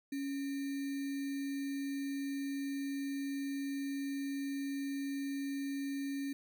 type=tone with sample-and-hold; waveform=sine; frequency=277.2 Hz; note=C#4; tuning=in tune; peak=-35 dBFS; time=0.12-6.33 s; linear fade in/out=5 ms; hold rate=2100 Hz; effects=none